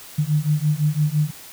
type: beating tone pair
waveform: sine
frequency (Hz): 147.8 / 153.7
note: D3 / D#3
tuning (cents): +11 / -21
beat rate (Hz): 5.9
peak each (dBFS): -20 / -20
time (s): 0.18-1.31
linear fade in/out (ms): 10
effects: white hiss -41 dBFS RMS until 1.52 s